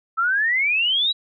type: exponential sweep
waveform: sine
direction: up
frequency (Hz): 1300 to 3950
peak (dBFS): -17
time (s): 0.17-1.13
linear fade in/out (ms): 20
effects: none